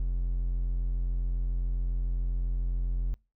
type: tone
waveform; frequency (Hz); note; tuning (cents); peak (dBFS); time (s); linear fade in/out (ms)
triangle; 43.65; F1; 0; -24; 0-3.14; 0
effects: noise-tail reverb RT60 0.3 s tail -26 dB re dry